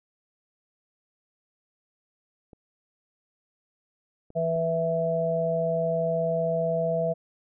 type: clicks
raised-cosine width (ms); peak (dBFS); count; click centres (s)
2; -34; 3; 2.532 / 4.304 / 4.561
type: harmonic tone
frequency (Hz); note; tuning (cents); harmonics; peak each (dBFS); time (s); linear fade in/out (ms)
164.81; E3; 0; 1 / 3 / 4; -30 / -29 / -25; 4.35-7.14; 20
effects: none